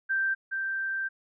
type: tone pair in turn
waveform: sine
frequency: 1568 / 1568 Hz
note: G6 / G6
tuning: 0 / 0 cents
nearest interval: unison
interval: 0 cents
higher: neither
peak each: -24 / -28 dBFS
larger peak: first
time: 0.09-0.35 / 0.51-1.09 s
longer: second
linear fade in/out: 20 ms
effects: none